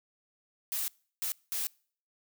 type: noise bursts at uneven times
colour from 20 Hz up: blue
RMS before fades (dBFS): -33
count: 3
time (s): 0.72-0.88 / 1.22-1.32 / 1.52-1.67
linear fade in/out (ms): 0
effects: noise-tail reverb RT60 0.5 s tail -26 dB re dry